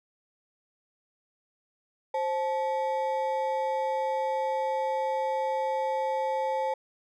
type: ring-modulated tone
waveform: triangle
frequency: 698.5 Hz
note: F5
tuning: in tune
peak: -21 dBFS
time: 2.14-6.74 s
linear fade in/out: 5 ms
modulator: 170 Hz
effects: none